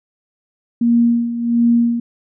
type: tone with tremolo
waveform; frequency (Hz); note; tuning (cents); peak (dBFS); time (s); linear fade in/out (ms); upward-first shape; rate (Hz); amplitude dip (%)
sine; 235.4; A#3; +17; -9; 0.81-2; 5; sine; 1.4; 70
effects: none